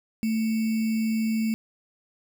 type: tone with sample-and-hold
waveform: sine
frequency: 221.7 Hz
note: A3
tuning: 13 cents sharp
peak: -22 dBFS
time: 0.23-1.54 s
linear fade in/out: 0 ms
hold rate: 2450 Hz
effects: none